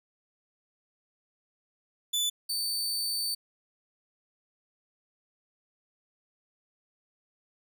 sawtooth tone pair in turn, 3488 / 4555 Hz, A7 / C#8, -16 / +46 cents, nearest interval perfect fourth, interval 462 cents, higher second, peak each -23 / -26 dBFS, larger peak first, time 2.13-2.3 / 2.49-3.35 s, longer second, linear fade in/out 10 ms, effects none

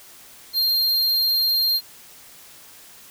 square tone, 4195 Hz, C8, 4 cents sharp, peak -18 dBFS, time 0.53-1.81 s, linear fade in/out 50 ms, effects white hiss -46 dBFS RMS until 3.1 s

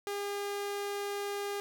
sawtooth tone, 404.7 Hz, G#4, 45 cents flat, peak -30 dBFS, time 0.07-1.6 s, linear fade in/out 0 ms, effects none

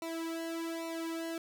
sawtooth tone with flanger, 329.6 Hz, E4, in tune, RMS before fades -38 dBFS, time 0.02-1.38 s, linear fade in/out 2 ms, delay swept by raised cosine 0.61 to 2.21 ms, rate 1.2 Hz, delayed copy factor -0.95, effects none

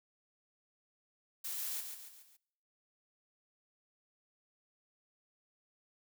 blue noise with echo, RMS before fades -40 dBFS, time 1.44-1.81 s, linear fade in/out 10 ms, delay 140 ms, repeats 4, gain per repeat -6 dB, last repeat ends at 2.37 s, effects noise-tail reverb RT60 0.8 s tail -24 dB re dry

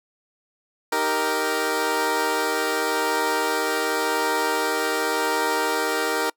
15% pulse chord, Eb major, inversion none, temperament equal with one note detuned, 311.1 / 390.2 / 466.2 Hz, Eb4 / G4 / Bb4, 0 / -8 / 0 cents, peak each -22 / -21 / -17 dBFS, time 0.92-6.3 s, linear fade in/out 5 ms, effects noise-tail reverb RT60 0.1 s tail -25 dB re dry

